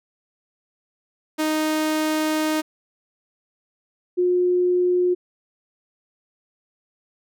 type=tone pair in turn; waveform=sawtooth / sine; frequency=310.5 / 358.9 Hz; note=D#4 / F4; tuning=-3 / +47 cents; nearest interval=minor third; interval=250 cents; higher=second; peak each=-16 dBFS; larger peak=neither; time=1.38-2.62 / 4.17-5.15 s; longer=first; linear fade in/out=20 ms; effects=none